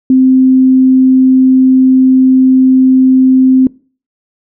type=tone; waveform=sine; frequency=260 Hz; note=C4; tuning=11 cents flat; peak=-3 dBFS; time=0.1-3.67 s; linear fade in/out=2 ms; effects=noise-tail reverb RT60 0.4 s tail -23 dB re dry